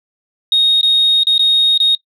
sine tone with dropouts, 3729 Hz, A#7, in tune, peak -7 dBFS, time 0.52-1.95 s, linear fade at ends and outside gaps 2 ms, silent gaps 0.812-0.83 / 1.234-1.269 / 1.38-1.393 / 1.777-1.801 s, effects noise-tail reverb RT60 0.1 s tail -23 dB re dry + tanh soft clip ceiling -5 dBFS

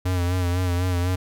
square tone with vibrato, 89.6 Hz, F2, 45 cents sharp, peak -21 dBFS, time 0.05-1.16 s, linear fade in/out 10 ms, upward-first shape sine, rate 4 Hz, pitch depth 47 cents each way, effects none

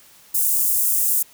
white high-pass noise, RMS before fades -19 dBFS, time 0.34-1.23 s, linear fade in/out 10 ms, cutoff 8000 Hz, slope 24 dB/octave, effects white hiss -50 dBFS RMS until 1.33 s

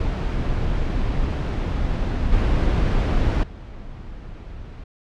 brown noise with level steps, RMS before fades -22 / -18 / -36 dBFS, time 0-4.84 s, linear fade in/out 5 ms, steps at 2.32 / 3.43 s, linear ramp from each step 5 ms, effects low-pass 4000 Hz 12 dB/octave

